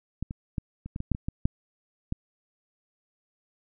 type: clicks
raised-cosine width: 5 ms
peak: -18 / -22 / -16 / -25 / -21 / -19 / -11 / -20 / -17 / -10 / -16 dBFS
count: 11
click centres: 0.226 / 0.309 / 0.582 / 0.86 / 0.961 / 1.004 / 1.117 / 1.149 / 1.285 / 1.455 / 2.124 s
effects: none